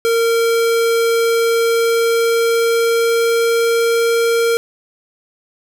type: tone with pitch glide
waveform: square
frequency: 460.7 to 463.4 Hz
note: A#4 to A#4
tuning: -20 to -10 cents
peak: -13 dBFS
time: 0.05-4.57 s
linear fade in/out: 0 ms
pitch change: +10 cents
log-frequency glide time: 1.48-4.15 s
effects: none